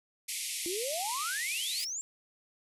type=band-pass noise; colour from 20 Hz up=white; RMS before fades=-37 dBFS; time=0.28-1.85 s; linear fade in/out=10 ms; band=2000 to 12000 Hz; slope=96 dB/octave
type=exponential sweep; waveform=sine; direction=up; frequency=330 to 7600 Hz; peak=-34 dBFS; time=0.66-2.01 s; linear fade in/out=0 ms
type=noise with exponential decay; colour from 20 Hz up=blue; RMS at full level=-44 dBFS; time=1.8-2.01 s; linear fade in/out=2 ms; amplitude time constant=44 ms
effects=none